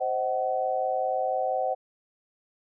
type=chord; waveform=sine; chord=C diminished; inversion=none; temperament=just; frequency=523.3 / 627.9 / 753.5 Hz; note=C5 / Eb5 / Gb5; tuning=0 / +16 / +31 cents; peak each=-29 / -31 / -27 dBFS; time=0-1.75 s; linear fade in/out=20 ms; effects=none